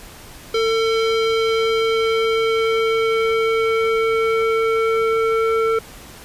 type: tone with low-pass filter sweep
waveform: square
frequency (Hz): 449.1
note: A4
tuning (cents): +35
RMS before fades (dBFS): -18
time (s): 0.54-5.79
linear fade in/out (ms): 5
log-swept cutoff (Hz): 4100 to 1700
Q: 1.7
effects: pink hiss -40 dBFS RMS until 6.24 s + resampled to 32000 Hz